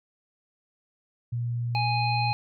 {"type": "tone", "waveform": "sine", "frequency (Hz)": 119.2, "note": "A#2", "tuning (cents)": 39, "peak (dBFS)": -26, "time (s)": [1.32, 2.33], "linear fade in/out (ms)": 10}
{"type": "harmonic tone", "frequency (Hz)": 830.6, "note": "G#5", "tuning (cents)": 0, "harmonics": [1, 3, 5], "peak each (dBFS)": [-26, -31, -33], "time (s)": [1.75, 2.33], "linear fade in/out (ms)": 0}
{"effects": []}